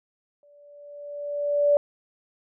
sine tone with exponential growth, 580 Hz, D5, 22 cents flat, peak -14 dBFS, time 0.43-1.77 s, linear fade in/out 1 ms, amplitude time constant 290 ms, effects none

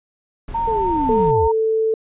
brown noise, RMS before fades -30 dBFS, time 0.48-1.31 s, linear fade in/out 2 ms
sine tone with vibrato, 907 Hz, A#5, 48 cents flat, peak -18 dBFS, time 0.54-1.52 s, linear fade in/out 10 ms, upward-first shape sine, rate 3.3 Hz, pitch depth 33 cents each way
sine linear sweep, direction down, 463.9 to 55 Hz, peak -20 dBFS, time 0.67-1.48 s, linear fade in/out 10 ms
sine tone, 442.4 Hz, A4, 9 cents sharp, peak -15 dBFS, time 1.09-1.94 s, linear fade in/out 2 ms
effects resampled to 8000 Hz

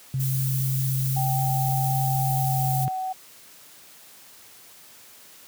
sine tone, 132.6 Hz, C3, 23 cents sharp, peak -22 dBFS, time 0.14-2.88 s, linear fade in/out 0 ms
violet noise, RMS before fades -31 dBFS, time 0.19-2.86 s, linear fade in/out 20 ms
sine tone with pitch glide, 777 to 752.3 Hz, G5 to F#5, -16 to +29 cents, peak -26 dBFS, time 1.16-3.13 s, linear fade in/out 10 ms, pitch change -55 cents, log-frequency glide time 2.23-2.88 s
effects white hiss -49 dBFS RMS until 5.47 s + high-pass 80 Hz 12 dB/octave

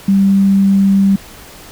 sine tone, 196 Hz, G3, in tune, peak -7 dBFS, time 0.08-1.16 s, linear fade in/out 5 ms, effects pink hiss -36 dBFS RMS until 1.71 s

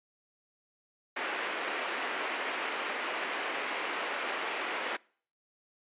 white band-pass noise, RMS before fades -35 dBFS, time 1.16-4.97 s, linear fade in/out 10 ms, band 300 to 2600 Hz, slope 24 dB/octave, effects noise-tail reverb RT60 0.5 s tail -25 dB re dry + resampled to 8000 Hz

